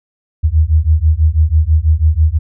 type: beating tone pair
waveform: sine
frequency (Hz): 75.6 / 81.7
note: D#2 / E2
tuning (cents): -49 / -15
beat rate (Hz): 6.1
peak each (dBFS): -11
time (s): 0.43-2.39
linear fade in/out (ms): 20
effects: none